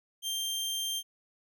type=tone; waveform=sawtooth; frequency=3169 Hz; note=G7; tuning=18 cents sharp; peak=-28 dBFS; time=0.22-1.03 s; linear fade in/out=50 ms; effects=none